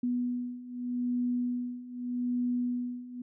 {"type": "beating tone pair", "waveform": "sine", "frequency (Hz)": [245, 245.82], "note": ["B3", "B3"], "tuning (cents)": [-14, -8], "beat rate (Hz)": 0.82, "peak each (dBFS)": [-34, -31], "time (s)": [0.03, 3.22], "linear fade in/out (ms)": 5, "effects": []}